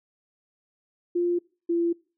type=tone pair in turn; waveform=sine; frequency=349.2 / 340.2 Hz; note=F4 / F4; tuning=0 / -45 cents; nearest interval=unison; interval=45 cents; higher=first; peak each=-21 dBFS; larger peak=neither; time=1.15-1.39 / 1.69-1.93 s; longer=neither; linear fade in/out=10 ms; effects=noise-tail reverb RT60 0.4 s tail -25 dB re dry